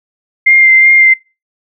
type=tone with vibrato; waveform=sine; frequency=2100 Hz; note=C7; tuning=6 cents sharp; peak=-3 dBFS; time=0.46-1.14 s; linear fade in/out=10 ms; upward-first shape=sine; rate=2.7 Hz; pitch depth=17 cents each way; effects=noise-tail reverb RT60 0.3 s tail -26 dB re dry